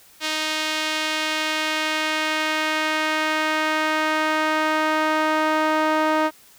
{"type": "tone with band-pass filter sweep", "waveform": "sawtooth", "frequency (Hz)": 311.1, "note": "D#4", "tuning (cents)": 0, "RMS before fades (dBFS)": -22, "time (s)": [0.2, 6.31], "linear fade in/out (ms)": 50, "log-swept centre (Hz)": [3600, 1000], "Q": 0.98, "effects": ["white hiss -51 dBFS RMS until 6.58 s"]}